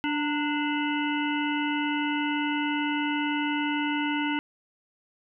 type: harmonic tone with a mistuned harmonic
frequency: 293.7 Hz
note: D4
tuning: in tune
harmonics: 1 / 3 / 5 / 7 / 9 / 10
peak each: -27 / -32 / -34 / -35 / -37 / -37 dBFS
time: 0.04-4.39 s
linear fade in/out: 0 ms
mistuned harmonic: 3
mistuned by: +51 cents
effects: none